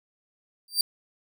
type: tone with exponential growth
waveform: sawtooth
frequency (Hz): 4685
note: D8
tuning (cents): -5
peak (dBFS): -13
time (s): 0.68-0.81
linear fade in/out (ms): 2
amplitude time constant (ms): 27
effects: none